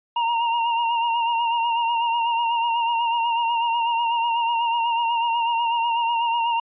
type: tone with vibrato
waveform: square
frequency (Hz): 932.3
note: A#5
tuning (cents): 0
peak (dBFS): -20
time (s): 0.16-6.6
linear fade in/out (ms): 5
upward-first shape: sine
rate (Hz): 8.1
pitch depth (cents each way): 39
effects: resampled to 8000 Hz